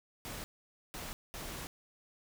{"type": "noise bursts at uneven times", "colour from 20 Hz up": "pink", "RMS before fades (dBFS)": -43, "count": 3, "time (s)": [[0.25, 0.44], [0.94, 1.13], [1.34, 1.67]], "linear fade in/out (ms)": 0, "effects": []}